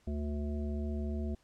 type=harmonic tone with a mistuned harmonic; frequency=72.8 Hz; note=D2; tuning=15 cents flat; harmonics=1 / 3 / 5 / 7 / 9; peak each=-34 / -38 / -44 / -54 / -48 dBFS; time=0.07-1.35 s; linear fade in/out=5 ms; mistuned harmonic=3; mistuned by=+24 cents; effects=pink hiss -69 dBFS RMS until 1.43 s + low-pass 9000 Hz 12 dB/octave